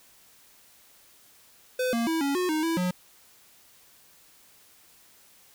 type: tone with pitch steps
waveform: square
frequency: 507 / 232.4 / 325 / 279.7 / 362.6 / 311.1 / 329.3 / 180.8 Hz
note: B4 / A#3 / E4 / C#4 / F#4 / D#4 / E4 / F#3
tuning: +45 / -5 / -24 / +16 / -35 / 0 / -2 / -40 cents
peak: -25 dBFS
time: 1.79-2.91 s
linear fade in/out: 5 ms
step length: 140 ms
effects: white hiss -57 dBFS RMS until 5.54 s